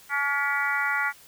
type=harmonic tone with a mistuned harmonic; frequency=284 Hz; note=C#4; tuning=42 cents sharp; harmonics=3 / 4 / 5 / 6 / 7 / 8; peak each=-32 / -33 / -27 / -37 / -27 / -34 dBFS; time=0.09-1.13 s; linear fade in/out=50 ms; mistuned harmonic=7; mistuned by=-22 cents; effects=white hiss -52 dBFS RMS until 1.27 s